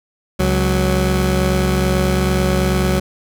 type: tone pair together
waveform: 20% pulse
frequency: 69.14 / 185 Hz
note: C#2 / F#3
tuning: -4 / 0 cents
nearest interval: octave + perfect fourth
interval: 1704 cents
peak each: -12 dBFS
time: 0.39-3 s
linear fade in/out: 10 ms
effects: none